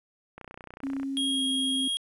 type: click train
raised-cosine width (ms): 0.5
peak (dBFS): -27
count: 21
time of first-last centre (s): 0.38-1.031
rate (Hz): 30.7
type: tone with pitch glide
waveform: sine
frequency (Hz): 272.2 to 265.7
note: C#4 to C4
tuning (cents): -31 to +27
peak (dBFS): -29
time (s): 0.83-1.88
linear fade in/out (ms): 5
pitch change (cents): -42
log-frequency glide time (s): 1.29-1.44
type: tone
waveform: square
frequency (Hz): 3271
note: G#7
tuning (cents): -27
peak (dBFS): -27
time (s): 1.17-1.97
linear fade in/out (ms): 0
effects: resampled to 24000 Hz + 10-bit